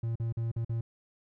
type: tone with dropouts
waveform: triangle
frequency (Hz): 115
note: A#2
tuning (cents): -23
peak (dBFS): -27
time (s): 0.03-0.81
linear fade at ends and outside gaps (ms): 5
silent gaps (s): 0.156-0.198 / 0.325-0.37 / 0.516-0.562 / 0.648-0.694
effects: none